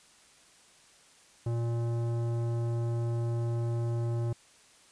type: tone with tanh clipping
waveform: sine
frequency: 117.2 Hz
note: A#2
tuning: 10 cents sharp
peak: -30 dBFS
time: 1.46-4.33 s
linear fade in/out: 5 ms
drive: 15 dB
effects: white hiss -59 dBFS RMS until 4.91 s + resampled to 22050 Hz